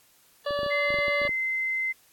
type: harmonic tone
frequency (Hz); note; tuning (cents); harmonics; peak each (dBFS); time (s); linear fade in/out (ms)
576; D5; -34; 1 / 2 / 3 / 5 / 6 / 7 / 8; -27 / -33 / -37 / -41 / -43 / -44 / -45; 0.46-1.28; 5
type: clicks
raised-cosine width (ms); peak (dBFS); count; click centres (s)
2; -26; 11; 0.508 / 0.591 / 0.632 / 0.663 / 0.905 / 0.942 / 0.987 / 1.082 / 1.217 / 1.252 / 1.292
type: tone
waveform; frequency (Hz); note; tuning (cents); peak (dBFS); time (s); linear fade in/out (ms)
sine; 2067; C7; -22; -25; 0.7-1.93; 20
effects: white hiss -60 dBFS RMS until 2.12 s + AAC 64 kbps